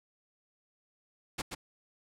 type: noise with echo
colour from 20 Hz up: pink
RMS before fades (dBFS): -34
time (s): 1.38-1.42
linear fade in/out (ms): 10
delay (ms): 130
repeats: 1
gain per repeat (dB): -5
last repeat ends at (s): 1.55
effects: low-pass 10000 Hz 12 dB/octave